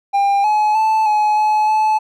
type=tone with pitch steps; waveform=triangle; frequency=799 / 849 / 875 / 847 / 854 / 864 Hz; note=G5 / G#5 / A5 / G#5 / G#5 / A5; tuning=+33 / +38 / -10 / +34 / +48 / -32 cents; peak=-10 dBFS; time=0.13-1.99 s; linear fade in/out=20 ms; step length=310 ms; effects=none